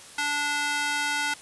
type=tone with high-pass filter; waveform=square; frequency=291.9 Hz; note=D4; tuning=10 cents flat; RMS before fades=-27 dBFS; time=0.18-1.34 s; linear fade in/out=5 ms; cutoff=1300 Hz; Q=1.2; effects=white hiss -46 dBFS RMS until 1.41 s + resampled to 24000 Hz